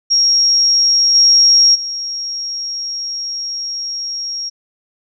sine tone with level steps, 5588 Hz, F8, in tune, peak -9 / -6 / -20 dBFS, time 0.1-4.5 s, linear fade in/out 20 ms, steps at 1.14 / 1.74 s, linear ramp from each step 20 ms, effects none

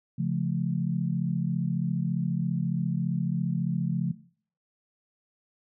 sine chord, Db augmented, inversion none, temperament just, 138.59 / 173.24 / 216.5 Hz, Db3 / F3 / A3, 0 / -14 / -28 cents, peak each -29 / -28 / -32 dBFS, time 0.18-4.12 s, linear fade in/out 10 ms, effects noise-tail reverb RT60 0.5 s tail -18 dB re dry

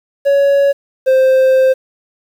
triangle tone pair in turn, 560 / 523.5 Hz, C#5 / C5, +18 / +1 cents, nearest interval minor second, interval 117 cents, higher first, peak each -6 / -5 dBFS, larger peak second, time 0.25-0.73 / 1.06-1.74 s, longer second, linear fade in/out 20 ms, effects 7-bit

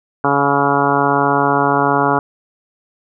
harmonic tone with a mistuned harmonic, 141.1 Hz, C#3, 31 cents sharp, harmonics 1 / 2 / 3 / 4 / 5 / 6 / 7 / 8 / 9 / 10, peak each -24 / -20 / -20 / -24 / -20 / -19 / -20 / -21 / -23 / -22 dBFS, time 0.24-2.19 s, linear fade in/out 2 ms, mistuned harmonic 9, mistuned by +21 cents, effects none

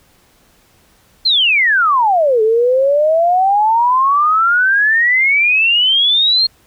sine exponential two-way sweep, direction down then up, 4282 to 428.5 to 4282 Hz, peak -9 dBFS, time 1.25-6.47 s, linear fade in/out 10 ms, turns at 2.42 s, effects pink hiss -52 dBFS RMS until 6.66 s

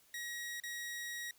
sawtooth tone with dropouts, 1900 Hz, A#6, 33 cents sharp, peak -37 dBFS, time 0.14-1.31 s, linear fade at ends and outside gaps 2 ms, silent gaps 0.601-0.636 s, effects white hiss -67 dBFS RMS until 1.38 s

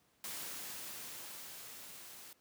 white noise with level ramp, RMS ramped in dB -43 to -53 dBFS, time 0.24-2.33 s, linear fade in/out 2 ms, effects pink hiss -72 dBFS RMS until 2.4 s + high-pass 100 Hz 12 dB/octave

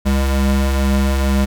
square tone pair together, 67.84 / 201.3 Hz, C#2 / G3, -37 / +46 cents, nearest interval octave + perfect fifth, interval 1883 cents, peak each -15 / -20 dBFS, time 0.05-1.46 s, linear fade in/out 20 ms, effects none

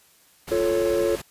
pink noise, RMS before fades -36 dBFS, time 0.47-1.22 s, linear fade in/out 10 ms
triangle chord, F augmented, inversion none, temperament equal, 349.2 / 440 / 554.4 Hz, F4 / A4 / C#5, 0 / 0 / 0 cents, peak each -22 dBFS, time 0.51-1.16 s, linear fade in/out 10 ms
effects white hiss -57 dBFS RMS until 1.3 s + resampled to 32000 Hz

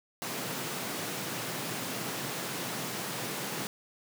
pink high-pass noise, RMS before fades -36 dBFS, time 0.22-3.67 s, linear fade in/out 0 ms, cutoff 120 Hz, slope 48 dB/octave, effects none

